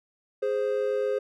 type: tone pair together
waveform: triangle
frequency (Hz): 415.3 / 523.2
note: G#4 / C5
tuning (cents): 0 / 0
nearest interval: major third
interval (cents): 400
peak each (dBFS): -25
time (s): 0.42-1.19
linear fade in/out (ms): 10
effects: none